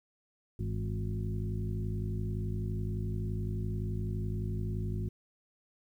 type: harmonic tone with a mistuned harmonic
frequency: 51.7 Hz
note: G#1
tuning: 7 cents flat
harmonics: 1 / 2 / 3 / 4 / 5 / 7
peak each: -37 / -34 / -40 / -42 / -48 / -45 dBFS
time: 0.59-5.09 s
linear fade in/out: 5 ms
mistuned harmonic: 3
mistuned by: +68 cents
effects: 11-bit